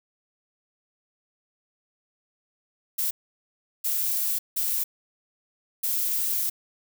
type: noise bursts at uneven times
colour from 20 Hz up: violet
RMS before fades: -26 dBFS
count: 4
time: 2.98-3.11 / 3.84-4.39 / 4.56-4.84 / 5.83-6.5 s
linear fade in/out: 10 ms
effects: none